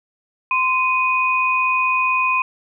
sine tone pair together, 1035.4 / 2489 Hz, C6 / D#7, -18 / 0 cents, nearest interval octave + minor third, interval 1518 cents, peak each -18 dBFS, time 0.51-2.42 s, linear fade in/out 2 ms, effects none

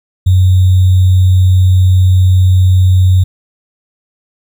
sine tone with sample-and-hold, 92.5 Hz, F#2, in tune, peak -4 dBFS, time 0.26-3.24 s, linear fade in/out 10 ms, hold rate 3675 Hz, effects none

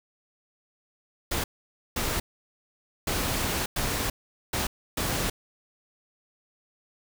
pink noise bursts at uneven times, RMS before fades -28 dBFS, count 6, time 1.31-1.44 / 1.96-2.2 / 3.07-3.66 / 3.76-4.1 / 4.53-4.67 / 4.97-5.3 s, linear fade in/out 5 ms, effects none

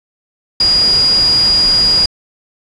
sine tone in noise, 4867 Hz, D#8, 39 cents flat, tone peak -8 dBFS, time 0.6-2.06 s, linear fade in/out 5 ms, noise pink, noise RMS -23 dBFS, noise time 0.6-2.06 s, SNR +12 dB, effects resampled to 24000 Hz

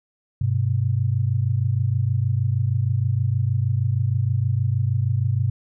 sine tone pair together, 100 / 126.39 Hz, G2 / B2, +35 / +40 cents, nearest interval major third, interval 405 cents, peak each -21 dBFS, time 0.41-5.5 s, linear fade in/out 5 ms, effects none

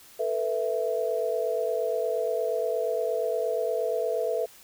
sine chord, A suspended second, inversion none, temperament equal with one note detuned, 445.4 / 493.9 / 659.3 Hz, A4 / B4 / E5, +21 / 0 / 0 cents, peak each -29 dBFS, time 0.19-4.46 s, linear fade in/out 10 ms, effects white hiss -52 dBFS RMS until 4.63 s

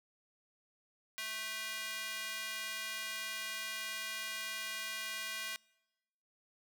square tone with high-pass filter, 219.2 Hz, A3, 6 cents flat, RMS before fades -41 dBFS, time 1.18-5.56 s, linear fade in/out 0 ms, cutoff 2100 Hz, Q 1.3, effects noise-tail reverb RT60 1.0 s tail -26 dB re dry

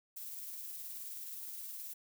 violet noise with tremolo, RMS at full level -44 dBFS, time 0.16-1.94 s, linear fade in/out 10 ms, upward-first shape sine, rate 19 Hz, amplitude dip 25%, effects none

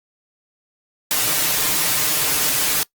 white noise with comb filter, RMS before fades -19 dBFS, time 1.11-2.83 s, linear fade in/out 0 ms, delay 6.6 ms, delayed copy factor +0.8, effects noise-tail reverb RT60 0.1 s tail -22 dB re dry + Opus 48 kbps

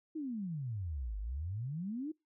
sine exponential two-way sweep, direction down then up, 327.7 to 48.34 to 327.7 Hz, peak -36 dBFS, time 0.15-2.12 s, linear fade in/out 10 ms, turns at 1.18 s, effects noise-tail reverb RT60 0.2 s tail -24 dB re dry

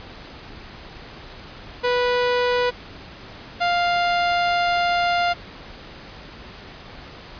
sawtooth tone pair in turn, 491.5 / 699.3 Hz, B4 / F5, -8 / +2 cents, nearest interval tritone, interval 610 cents, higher second, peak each -14 dBFS, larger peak neither, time 1.83-2.71 / 3.6-5.34 s, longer second, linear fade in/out 20 ms, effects pink hiss -40 dBFS RMS until 7.39 s + resampled to 11025 Hz

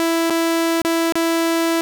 sawtooth tone with dropouts, 331.1 Hz, E4, 8 cents sharp, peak -12 dBFS, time 0-1.81 s, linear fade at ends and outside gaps 0 ms, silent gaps 0.298-0.306 / 0.817-0.849 / 1.123-1.155 s, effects none

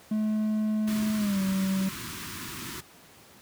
triangle tone with pitch glide, 215 to 191.54 Hz, A3 to G3, -40 to -40 cents, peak -22 dBFS, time 0.11-1.89 s, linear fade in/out 5 ms, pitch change -200 cents, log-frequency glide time 1.16-1.41 s
pink band-stop noise, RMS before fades -37 dBFS, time 0.87-2.81 s, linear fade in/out 10 ms, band 390 to 960 Hz, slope 96 dB/octave
effects pink hiss -53 dBFS RMS until 3.41 s + high-pass 100 Hz 12 dB/octave

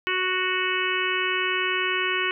harmonic tone, 370 Hz, F#4, in tune, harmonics 1 / 3 / 4 / 5 / 6 / 7 / 8, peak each -30 / -30 / -30 / -30 / -30 / -30 / -30 dBFS, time 0.07-2.31 s, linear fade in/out 0 ms, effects none

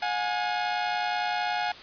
sawtooth tone pair together, 721 / 831.8 Hz, F#5 / G#5, -45 / +2 cents, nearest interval major second, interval 247 cents, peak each -25 dBFS, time 0.02-1.72 s, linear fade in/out 5 ms, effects white hiss -44 dBFS RMS until 1.82 s + resampled to 11025 Hz

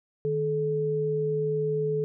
sine tone pair together, 153.58 / 430.9 Hz, D#3 / A4, -22 / -36 cents, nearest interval octave + tritone, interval 1786 cents, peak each -30 / -25 dBFS, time 0.25-2.04 s, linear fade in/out 0 ms, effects none

